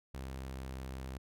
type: tone with pitch glide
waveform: sawtooth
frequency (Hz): 66 to 65.54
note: C2 to C2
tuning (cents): +16 to +4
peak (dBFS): -37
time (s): 0.14-1.18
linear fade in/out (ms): 5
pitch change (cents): -12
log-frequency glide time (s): 0.49-0.6
effects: none